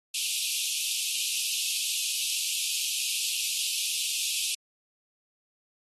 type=high-pass noise; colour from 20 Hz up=pink; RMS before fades=-30 dBFS; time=0.14-4.55 s; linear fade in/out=5 ms; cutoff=2500 Hz; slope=96 dB/octave; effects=AAC 32 kbps